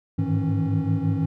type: tone cluster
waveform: triangle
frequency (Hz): 100.5 / 105.9 / 156.3 / 163 / 273.4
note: G2 / G#2 / D#3 / E3 / C#4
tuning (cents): +44 / +34 / +8 / -19 / -24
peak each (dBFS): -25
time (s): 0.18-1.26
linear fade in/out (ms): 10
effects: none